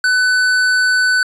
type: tone with tanh clipping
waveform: triangle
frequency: 1500 Hz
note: F#6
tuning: 23 cents sharp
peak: -13 dBFS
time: 0.04-1.23 s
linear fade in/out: 2 ms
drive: 18 dB
effects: resampled to 24000 Hz